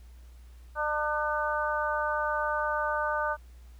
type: harmonic tone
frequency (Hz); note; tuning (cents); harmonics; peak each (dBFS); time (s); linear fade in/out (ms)
300.7; D4; +41; 2 / 3 / 4 / 5; -32 / -32 / -32 / -32; 0.75-3.37; 50
effects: added 60 Hz sine -47 dBFS peak until 3.79 s + pink hiss -64 dBFS RMS until 3.79 s